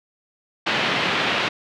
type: band-pass noise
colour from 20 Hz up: white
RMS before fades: -22 dBFS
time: 0.66-1.49 s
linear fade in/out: 10 ms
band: 120 to 3300 Hz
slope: 24 dB/octave
effects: none